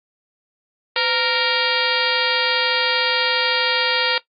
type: harmonic tone with a mistuned harmonic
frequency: 466.2 Hz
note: A#4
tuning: in tune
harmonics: 1 / 2 / 3 / 4 / 5 / 6 / 7 / 8 / 9 / 10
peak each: -26 / -26 / -26 / -26 / -26 / -26 / -26 / -26 / -26 / -26 dBFS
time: 0.96-4.18 s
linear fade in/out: 2 ms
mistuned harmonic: 1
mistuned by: +140 cents
effects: noise-tail reverb RT60 0.1 s tail -17 dB re dry + Opus 32 kbps